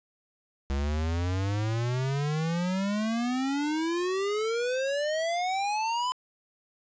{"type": "exponential sweep", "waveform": "square", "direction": "up", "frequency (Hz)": [67.4, 1020], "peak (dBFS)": -27, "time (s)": [0.7, 6.12], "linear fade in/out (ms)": 0, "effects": ["resampled to 16000 Hz", "9-bit"]}